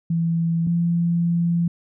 sine tone pair in turn, 166.5 / 170.49 Hz, E3 / F3, +18 / -41 cents, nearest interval unison, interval 41 cents, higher second, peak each -18 / -17 dBFS, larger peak second, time 0.1-0.67 / 0.67-1.68 s, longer second, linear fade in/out 5 ms, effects none

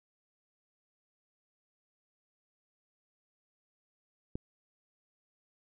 click, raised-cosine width 3 ms, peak -23 dBFS, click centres 4.355 s, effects none

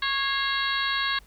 harmonic tone with a mistuned harmonic, 550 Hz, C#5, 14 cents flat, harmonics 2 / 3 / 4 / 5 / 6 / 7 / 8, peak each -30 / -28 / -33 / -36 / -34 / -31 / -34 dBFS, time 0.02-1.19 s, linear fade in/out 5 ms, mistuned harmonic 4, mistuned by -64 cents, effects added 50 Hz sine -51 dBFS peak until 1.26 s + pink hiss -58 dBFS RMS until 1.26 s

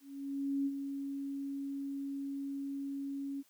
sine tone with ADSR envelope, 277.3 Hz, C#4, 1 cent sharp, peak -29 dBFS, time 0-3.43 s, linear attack 660 ms, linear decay 45 ms, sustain -7 dB, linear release 34 ms, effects white hiss -68 dBFS RMS until 3.49 s + high-pass 150 Hz 12 dB/octave

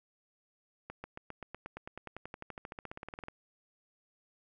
accelerating click train, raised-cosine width 0.5 ms, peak -27 dBFS, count 29, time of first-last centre 0.9-3.284 s, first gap 140 ms, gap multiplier 0.96, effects none

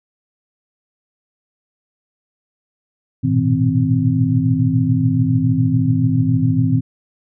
sine tone cluster, 104.3 / 117.4 / 124.5 / 161.1 / 261 Hz, G#2 / A#2 / B2 / E3 / C4, +8 / +13 / +14 / -39 / -4 cents, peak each -23 / -18 / -20 / -19 / -18 dBFS, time 3.23-6.81 s, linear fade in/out 20 ms, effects none

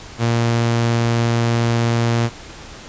sawtooth tone, 116.9 Hz, A#2, 5 cents sharp, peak -11 dBFS, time 0.18-2.3 s, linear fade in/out 50 ms, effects pink hiss -37 dBFS RMS until 2.88 s + resampled to 16000 Hz

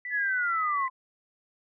sine tone with pitch glide, 1975.5 to 1989.2 Hz, B6 to B6, 0 to +12 cents, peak -33 dBFS, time 0.05-0.88 s, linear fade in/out 2 ms, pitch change +12 cents, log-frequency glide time 0.16-0.56 s
sine linear sweep, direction down, 1733 to 1022 Hz, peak -25 dBFS, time 0.1-0.9 s, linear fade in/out 50 ms
effects none

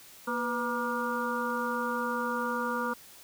harmonic tone with a mistuned harmonic, 237.5 Hz, A#3, 33 cents sharp, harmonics 1 / 2 / 4 / 5 / 6, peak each -35 / -35 / -35 / -35 / -35 dBFS, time 0.27-2.94 s, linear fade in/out 10 ms, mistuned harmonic 2, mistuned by +71 cents, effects white hiss -52 dBFS RMS until 3.23 s

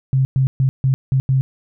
sine tone bursts at uneven times, 132.8 Hz, C3, 26 cents sharp, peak -12 dBFS, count 6, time 0.13-0.25 / 0.36-0.47 / 0.6-0.69 / 0.84-0.94 / 1.12-1.2 / 1.29-1.41 s, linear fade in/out 0 ms, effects none

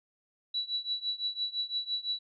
sine tone with tremolo, 3933 Hz, B7, 8 cents flat, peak -27 dBFS, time 0.54-2.19 s, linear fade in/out 5 ms, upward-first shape triangle, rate 5.9 Hz, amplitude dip 95%, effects none

